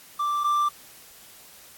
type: tone pair in turn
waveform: triangle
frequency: 1174.7 / 1178.9 Hz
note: D6 / D6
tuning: 0 / +6 cents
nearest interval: unison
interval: 6 cents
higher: second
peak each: -21 / -18 dBFS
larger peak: second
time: 0.19-0.44 / 0.44-0.69 s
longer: neither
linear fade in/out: 10 ms
effects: white hiss -49 dBFS RMS until 1.77 s + AAC 64 kbps